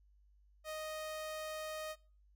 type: tone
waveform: sawtooth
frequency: 622.3 Hz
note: D#5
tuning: in tune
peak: -37 dBFS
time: 0.64-1.96 s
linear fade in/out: 50 ms
effects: noise-tail reverb RT60 0.4 s tail -23 dB re dry + added 50 Hz sine -64 dBFS peak until 2.35 s